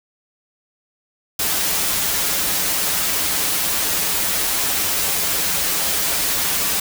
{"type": "noise with comb filter", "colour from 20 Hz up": "white", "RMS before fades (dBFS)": -20, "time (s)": [1.39, 6.8], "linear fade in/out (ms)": 5, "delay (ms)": 8.2, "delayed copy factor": -0.65, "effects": []}